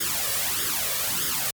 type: noise with flanger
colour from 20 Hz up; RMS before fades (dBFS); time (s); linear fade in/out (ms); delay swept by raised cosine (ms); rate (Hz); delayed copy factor
white; -26; 0-1.51; 10; 0.58 to 1.78; 1.6; +0.7
effects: high-pass 60 Hz 12 dB/octave + MP3 96 kbps